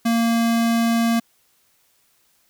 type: tone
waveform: square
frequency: 230.9 Hz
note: A#3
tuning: 16 cents flat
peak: -17 dBFS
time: 0.05-1.2 s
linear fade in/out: 10 ms
effects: white hiss -62 dBFS RMS until 2.49 s